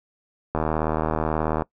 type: click train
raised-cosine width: 1 ms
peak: -9 dBFS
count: 85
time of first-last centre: 0.55-1.621 s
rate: 78.4 Hz
effects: noise-tail reverb RT60 0.1 s tail -22 dB re dry